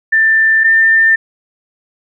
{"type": "tone pair in turn", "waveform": "sine", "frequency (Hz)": [1780, 1796.5], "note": ["A6", "A6"], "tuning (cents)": [20, 36], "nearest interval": "unison", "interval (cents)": 16, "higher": "second", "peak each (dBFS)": [-7, -6], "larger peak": "second", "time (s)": [[0.12, 0.64], [0.64, 1.16]], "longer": "neither", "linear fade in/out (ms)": 10, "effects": []}